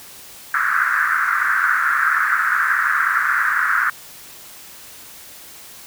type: band-pass noise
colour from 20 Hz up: pink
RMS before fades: -18 dBFS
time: 0.54-3.9 s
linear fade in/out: 2 ms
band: 1300 to 1700 Hz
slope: 48 dB/octave
effects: white hiss -40 dBFS RMS until 5.86 s